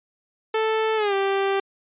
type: tone with pitch glide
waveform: sawtooth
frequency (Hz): 440 to 392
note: A4 to G4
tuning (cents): 0 to 0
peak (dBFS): -16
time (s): 0.54-1.6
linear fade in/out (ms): 5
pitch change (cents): -200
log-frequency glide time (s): 0.96-1.14
effects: resampled to 8000 Hz